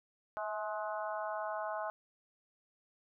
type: harmonic tone with a mistuned harmonic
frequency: 211.4 Hz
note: G#3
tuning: 31 cents sharp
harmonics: 3 / 4 / 5 / 6 / 7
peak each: -39 / -41 / -43 / -45 / -46 dBFS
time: 0.37-1.9 s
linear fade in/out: 0 ms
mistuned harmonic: 3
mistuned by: +30 cents
effects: none